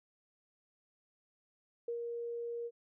sine tone with ADSR envelope, 470.6 Hz, A#4, 16 cents sharp, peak -34 dBFS, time 1.88-2.71 s, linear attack 4 ms, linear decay 94 ms, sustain -3 dB, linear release 49 ms, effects none

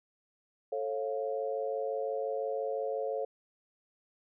sine chord, A augmented, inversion none, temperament equal with one note detuned, 440 / 545.8 / 698.5 Hz, A4 / C#5 / E#5, 0 / -27 / 0 cents, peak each -35 / -34 / -39 dBFS, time 0.72-3.25 s, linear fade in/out 5 ms, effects none

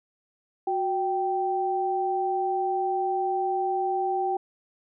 sine tone pair together, 368.1 / 780 Hz, F#4 / G5, -9 / -9 cents, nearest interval octave + minor second, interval 1300 cents, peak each -28 / -25 dBFS, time 0.67-4.37 s, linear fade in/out 5 ms, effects none

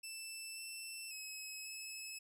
15% pulse tone with pitch steps, 2651 / 2672 / 2564 / 2589 Hz, E7 / E7 / E7 / E7, +9 / +23 / -49 / -32 cents, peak -38 dBFS, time 0.03-2.19 s, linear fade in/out 10 ms, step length 540 ms, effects none

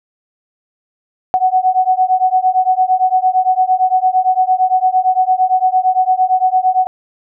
sine beating tone pair, 740 / 748.8 Hz, F#5 / F#5, 0 / +20 cents, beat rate 8.8 Hz, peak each -13 dBFS, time 1.34-6.87 s, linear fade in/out 0 ms, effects none

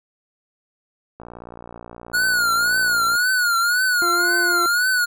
click train, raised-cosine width 1 ms, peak -23 dBFS, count 116, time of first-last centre 1.2-3.152 s, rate 58.9 Hz
square tone with vibrato, 1440 Hz, F#6, 47 cents flat, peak -17 dBFS, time 2.13-5.06 s, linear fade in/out 20 ms, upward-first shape triangle, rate 1.9 Hz, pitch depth 110 cents each way
harmonic tone, 349.2 Hz, F4, in tune, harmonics 1 / 2 / 3 / 4 / 6, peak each -25 / -31 / -35 / -37 / -41 dBFS, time 4.02-4.66 s, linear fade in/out 0 ms
effects none

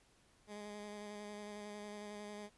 15% pulse tone with vibrato, 207.8 Hz, G#3, 1 cent sharp, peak -40 dBFS, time 0.47-2.5 s, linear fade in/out 50 ms, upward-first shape square, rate 11 Hz, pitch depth 14 cents each way, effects pink hiss -70 dBFS RMS until 2.57 s + resampled to 24000 Hz

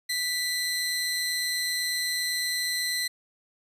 sawtooth tone pair together, 1975.5 / 4119 Hz, B6 / C8, 0 / -28 cents, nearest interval octave + minor second, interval 1272 cents, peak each -26 dBFS, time 0.09-3.08 s, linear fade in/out 10 ms, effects resampled to 32000 Hz

